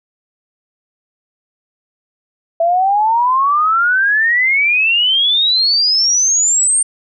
sine exponential sweep, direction up, 659.3 to 8870 Hz, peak -10 dBFS, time 2.6-6.83 s, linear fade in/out 5 ms, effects none

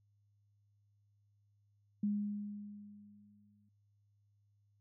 sine tone with exponential decay, 206 Hz, G#3, 14 cents flat, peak -30 dBFS, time 2.03-3.69 s, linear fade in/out 5 ms, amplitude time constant 360 ms, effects added 102 Hz sine -70 dBFS peak until 4.8 s

